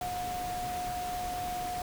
sine tone in noise, 721 Hz, F#5, 45 cents flat, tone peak -33 dBFS, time 0.01-1.82 s, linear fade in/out 2 ms, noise pink, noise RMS -41 dBFS, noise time 0.01-1.82 s, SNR +5 dB, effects none

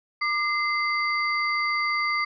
sine tone cluster, 1191 / 2071 / 4656 Hz, D6 / C7 / D8, +24 / -18 / -16 cents, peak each -26 / -25 / -33 dBFS, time 0.21-2.25 s, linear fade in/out 10 ms, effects none

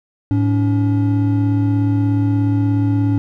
triangle tone pair together, 107 / 284.2 Hz, A2 / C#4, -48 / +43 cents, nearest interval octave + perfect fourth, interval 1691 cents, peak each -13 / -15 dBFS, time 0.31-3.18 s, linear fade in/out 0 ms, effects none

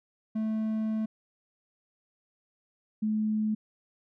triangle / sine tone pair in turn, 218.6 / 215.2 Hz, A3 / A3, -11 / -38 cents, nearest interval unison, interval 27 cents, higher first, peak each -25 dBFS, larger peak neither, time 0.35-1.06 / 3.02-3.55 s, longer first, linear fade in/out 10 ms, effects none

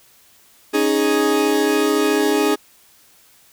40% pulse chord, C# suspended second, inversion none, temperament equal, 277.2 / 311.1 / 415.3 Hz, C#4 / D#4 / G#4, 0 / 0 / 0 cents, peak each -21 / -19 / -17 dBFS, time 0.73-2.56 s, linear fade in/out 20 ms, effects white hiss -52 dBFS RMS until 3.52 s

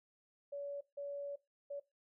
sine tone bursts at uneven times, 568 Hz, C#5, 42 cents sharp, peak -40 dBFS, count 3, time 0.52-0.81 / 0.97-1.36 / 1.7-1.8 s, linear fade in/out 10 ms, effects noise-tail reverb RT60 0.2 s tail -18 dB re dry

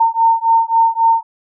sine beating tone pair, 909 / 912.7 Hz, A#5 / A#5, -44 / -37 cents, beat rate 3.7 Hz, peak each -13 / -13 dBFS, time 0-1.23 s, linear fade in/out 10 ms, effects none

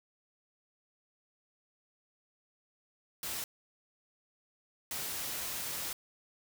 white noise bursts at uneven times, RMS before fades -38 dBFS, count 2, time 3.23-3.44 / 4.91-5.93 s, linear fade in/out 2 ms, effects none

